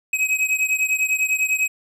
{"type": "beating tone pair", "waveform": "square", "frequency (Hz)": [2535, 2545], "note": ["D#7", "D#7"], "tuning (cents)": [32, 39], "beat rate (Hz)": 10, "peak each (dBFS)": [-21, -23], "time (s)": [0.13, 1.68], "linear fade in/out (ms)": 5, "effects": ["low-pass 12000 Hz 12 dB/octave"]}